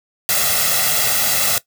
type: noise with comb filter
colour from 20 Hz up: white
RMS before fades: -17 dBFS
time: 0.29-1.58 s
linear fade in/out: 0 ms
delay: 1.5 ms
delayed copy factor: +0.75
effects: noise-tail reverb RT60 0.1 s tail -17 dB re dry + high-pass 100 Hz 12 dB/octave